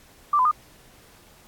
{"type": "tone with pitch steps", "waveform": "sine", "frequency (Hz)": [1175, 1012, 1219], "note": ["D6", "B5", "D#6"], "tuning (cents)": [1, 42, -36], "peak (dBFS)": -16, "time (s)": [0.33, 0.513], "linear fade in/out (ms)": 5, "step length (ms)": 61, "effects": ["pink hiss -53 dBFS RMS until 1.47 s", "AAC 64 kbps"]}